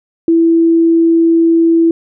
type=tone; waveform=sine; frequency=331.3 Hz; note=E4; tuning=9 cents sharp; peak=-6 dBFS; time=0.28-1.91 s; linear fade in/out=2 ms; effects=none